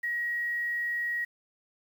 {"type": "tone with quantisation", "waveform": "sine", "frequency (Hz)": 1900, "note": "A#6", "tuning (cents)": 33, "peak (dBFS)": -28, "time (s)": [0.03, 1.25], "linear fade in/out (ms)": 10, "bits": 9, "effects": []}